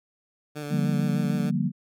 15% pulse tone with vibrato, 147.6 Hz, D3, 9 cents sharp, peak -26 dBFS, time 0.55-1.51 s, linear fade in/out 20 ms, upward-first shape square, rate 6.6 Hz, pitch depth 24 cents each way
sine chord, G minor seventh, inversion second, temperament just, 147 / 176.4 / 196 / 235.2 Hz, D3 / F3 / G3 / Bb3, +2 / +18 / 0 / +16 cents, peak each -28 dBFS, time 0.69-1.72 s, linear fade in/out 50 ms
effects none

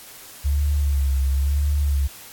sine tone with vibrato, 70 Hz, C#2, 18 cents sharp, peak -17 dBFS, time 0.44-2.08 s, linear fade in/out 20 ms, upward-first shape sine, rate 0.98 Hz, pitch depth 67 cents each way, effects white hiss -42 dBFS RMS until 2.32 s + AAC 64 kbps

